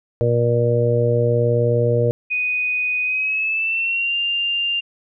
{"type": "harmonic tone", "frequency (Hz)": 119.1, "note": "A#2", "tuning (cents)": 38, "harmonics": [1, 2, 3, 4, 5], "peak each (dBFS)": [-18, -29, -27, -18, -23], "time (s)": [0.21, 2.11], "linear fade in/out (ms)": 0}
{"type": "tone with pitch glide", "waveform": "sine", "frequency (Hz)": [2489, 2794], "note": ["D#7", "F7"], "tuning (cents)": [0, 0], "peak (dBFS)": -18, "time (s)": [2.3, 4.81], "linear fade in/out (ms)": 20, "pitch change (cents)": 200, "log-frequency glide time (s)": [3.03, 4.16]}
{"effects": []}